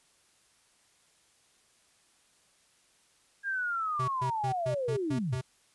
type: linear sweep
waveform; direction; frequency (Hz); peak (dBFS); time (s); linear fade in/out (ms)
sine; down; 1630 to 75.5; -29; 3.43-5.38; 50
type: tone bursts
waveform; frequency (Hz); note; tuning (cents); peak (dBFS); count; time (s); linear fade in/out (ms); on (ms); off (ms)
square; 129; C3; -24; -32; 7; 3.99-5.414; 10; 92; 130
effects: white hiss -66 dBFS RMS until 5.74 s + resampled to 24000 Hz